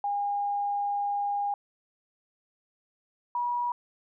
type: tone pair in turn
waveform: sine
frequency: 812 / 966.4 Hz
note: G#5 / B5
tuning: -39 / -38 cents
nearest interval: minor third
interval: 301 cents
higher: second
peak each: -26 dBFS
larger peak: neither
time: 0.04-1.54 / 3.35-3.72 s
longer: first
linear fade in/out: 2 ms
effects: none